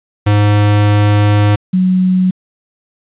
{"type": "tone pair in turn", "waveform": ["square", "sine"], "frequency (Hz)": [103.7, 184.77], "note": ["G#2", "F#3"], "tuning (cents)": [-2, -2], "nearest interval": "minor seventh", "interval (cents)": 1000, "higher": "second", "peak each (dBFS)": -8, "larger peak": "neither", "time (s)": [[0.26, 1.56], [1.73, 2.31]], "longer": "first", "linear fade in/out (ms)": 10, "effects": ["resampled to 8000 Hz", "7-bit"]}